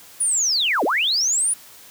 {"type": "linear two-way sweep", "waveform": "sine", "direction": "down then up", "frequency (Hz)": [9956, 241.8, 9956], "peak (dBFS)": -17, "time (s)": [0.2, 1.54], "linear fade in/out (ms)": 10, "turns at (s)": 0.84, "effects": ["white hiss -45 dBFS RMS until 1.9 s", "high-pass 60 Hz 12 dB/octave"]}